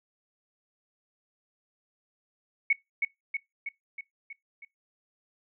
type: tone with echo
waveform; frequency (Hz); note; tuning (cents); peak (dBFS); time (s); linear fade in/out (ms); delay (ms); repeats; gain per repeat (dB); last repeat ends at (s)
sine; 2217; C#7; 0; -19; 2.7-2.73; 5; 320; 6; -4; 4.65
effects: noise-tail reverb RT60 0.2 s tail -23 dB re dry